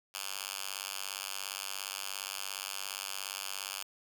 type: tone with high-pass filter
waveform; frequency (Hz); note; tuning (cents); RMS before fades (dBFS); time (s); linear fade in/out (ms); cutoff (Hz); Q
5% pulse; 97.2; G2; -14; -40; 0.14-3.83; 5; 2400; 0.56
effects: none